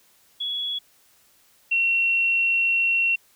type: tone pair in turn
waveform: sine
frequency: 3369 / 2727 Hz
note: G#7 / F7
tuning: +24 / -42 cents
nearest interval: major third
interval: 366 cents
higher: first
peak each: -25 / -18 dBFS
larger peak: second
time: 0.4-0.79 / 1.71-3.16 s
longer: second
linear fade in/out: 10 ms
effects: white hiss -59 dBFS RMS until 3.35 s